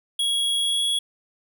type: tone with pitch glide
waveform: square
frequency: 3322 to 3345 Hz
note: G#7 to G#7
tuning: 0 to +12 cents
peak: -21 dBFS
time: 0.19-0.99 s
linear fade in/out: 5 ms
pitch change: +12 cents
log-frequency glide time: 0.59-0.85 s
effects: none